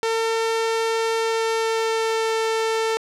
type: tone with pitch glide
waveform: sawtooth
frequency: 451.6 to 446.7 Hz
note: A4 to A4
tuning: +45 to +26 cents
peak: -16 dBFS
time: 0.03-2.97 s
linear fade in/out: 0 ms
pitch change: -19 cents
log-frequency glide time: 1.17-2.36 s
effects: low-pass 8000 Hz 12 dB/octave